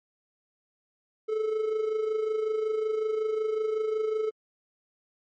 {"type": "tone with amplitude modulation", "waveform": "triangle", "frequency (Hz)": 434.9, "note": "A4", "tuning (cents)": -20, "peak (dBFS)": -21, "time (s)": [1.28, 4.31], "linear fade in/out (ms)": 20, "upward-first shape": "sine", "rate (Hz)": 25.4, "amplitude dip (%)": 55, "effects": ["MP3 32 kbps"]}